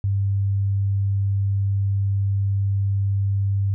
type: tone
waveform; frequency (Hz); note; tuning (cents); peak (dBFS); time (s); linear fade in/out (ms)
sine; 98.9; G2; +16; -18; 0.04-3.74; 0
effects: none